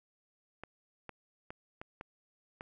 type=clicks; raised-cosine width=0.5 ms; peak=-28 dBFS; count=6; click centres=0.636 / 1.093 / 1.505 / 1.815 / 2.011 / 2.609 s; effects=none